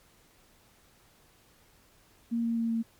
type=tone with pitch steps; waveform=sine; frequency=232.6 / 231 / 229.4 / 227.8 Hz; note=A#3 / A#3 / A#3 / A#3; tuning=-4 / -16 / -28 / -40 cents; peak=-26 dBFS; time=2.31-2.83 s; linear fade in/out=20 ms; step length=130 ms; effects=pink hiss -62 dBFS RMS until 2.99 s + MP3 96 kbps